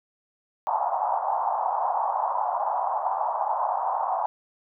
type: band-pass noise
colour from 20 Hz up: white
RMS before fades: -26 dBFS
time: 0.67-4.26 s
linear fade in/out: 0 ms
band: 700 to 980 Hz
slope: 48 dB/octave
effects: none